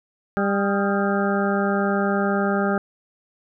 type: harmonic tone with a mistuned harmonic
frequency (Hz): 199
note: G3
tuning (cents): +26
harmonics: 1 / 2 / 3 / 4 / 6 / 7 / 8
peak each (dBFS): -22 / -25 / -27 / -28 / -30 / -30 / -31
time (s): 0.37-2.78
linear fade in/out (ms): 0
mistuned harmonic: 6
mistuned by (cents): +73
effects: none